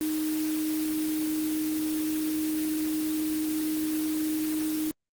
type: tone in noise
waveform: sine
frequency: 310.6 Hz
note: D#4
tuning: 3 cents flat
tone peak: -26 dBFS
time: 0.01-4.91 s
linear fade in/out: 0 ms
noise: white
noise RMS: -37 dBFS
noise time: 0.01-4.91 s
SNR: +8 dB
effects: Opus 24 kbps